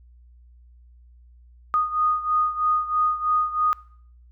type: beating tone pair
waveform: sine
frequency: 1236 / 1239.1 Hz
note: D#6 / D#6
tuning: -12 / -8 cents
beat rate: 3.1 Hz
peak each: -21 / -25 dBFS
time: 1.74-3.73 s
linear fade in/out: 0 ms
effects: noise-tail reverb RT60 0.6 s tail -22 dB re dry + added 60 Hz sine -48 dBFS peak until 4.31 s